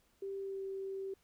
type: tone with pitch glide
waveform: sine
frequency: 392 to 387.3 Hz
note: G4 to G4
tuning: 0 to -21 cents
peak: -38 dBFS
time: 0.22-1.14 s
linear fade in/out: 5 ms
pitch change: -21 cents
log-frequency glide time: 0.38-0.63 s
effects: pink hiss -72 dBFS RMS until 1.23 s